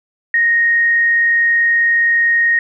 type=tone with frequency modulation; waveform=sine; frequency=1864.7 Hz; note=A#6; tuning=in tune; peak=-10 dBFS; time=0.34-2.59 s; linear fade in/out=2 ms; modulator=38.7 Hz; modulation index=0.21; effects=none